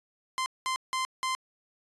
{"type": "tone bursts at uneven times", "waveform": "sawtooth", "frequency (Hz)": 1040, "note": "C6", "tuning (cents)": -11, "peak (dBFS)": -24, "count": 4, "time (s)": [[0.38, 0.46], [0.66, 0.76], [0.93, 1.05], [1.23, 1.35]], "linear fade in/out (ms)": 0, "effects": ["resampled to 24000 Hz"]}